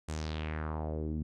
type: tone with low-pass filter sweep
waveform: sawtooth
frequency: 77.8 Hz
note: D#2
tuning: in tune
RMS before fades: -36 dBFS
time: 0.08-1.23 s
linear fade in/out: 10 ms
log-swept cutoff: 8700 to 210 Hz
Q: 2.8
effects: none